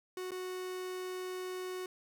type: tone with dropouts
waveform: 45% pulse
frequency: 368.4 Hz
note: F#4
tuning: 7 cents flat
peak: -38 dBFS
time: 0.17-1.86 s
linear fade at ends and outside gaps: 2 ms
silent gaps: 0.308-0.317 s
effects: none